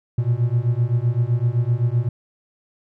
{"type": "beating tone pair", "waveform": "triangle", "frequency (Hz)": [116, 123.8], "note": ["A#2", "B2"], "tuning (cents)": [-8, 5], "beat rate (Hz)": 7.8, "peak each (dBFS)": -18, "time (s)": [0.18, 2.09], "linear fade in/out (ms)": 5, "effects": []}